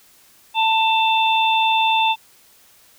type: harmonic tone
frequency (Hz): 889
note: A5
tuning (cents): +18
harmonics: 1 / 3 / 4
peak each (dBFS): -16 / -21 / -22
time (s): 0.54-2.16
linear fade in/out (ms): 50
effects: white hiss -52 dBFS RMS until 2.98 s